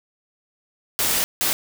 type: noise bursts at uneven times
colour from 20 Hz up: white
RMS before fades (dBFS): -21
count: 2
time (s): 0.99-1.24 / 1.41-1.53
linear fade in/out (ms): 0
effects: none